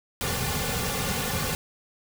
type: noise with comb filter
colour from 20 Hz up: pink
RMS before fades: -28 dBFS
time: 0.21-1.55 s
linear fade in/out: 0 ms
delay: 3.1 ms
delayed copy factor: -0.9
effects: none